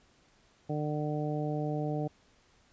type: harmonic tone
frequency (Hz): 150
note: D3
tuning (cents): +37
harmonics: 1 / 2 / 3 / 4 / 5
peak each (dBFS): -33 / -36 / -38 / -39 / -40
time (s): 0.69-2.08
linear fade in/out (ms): 10
effects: pink hiss -65 dBFS RMS until 2.72 s + resampled to 16000 Hz